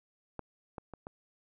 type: clicks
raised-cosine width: 1 ms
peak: -24 / -26 / -30 / -28 dBFS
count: 4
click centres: 0.393 / 0.782 / 0.937 / 1.069 s
effects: none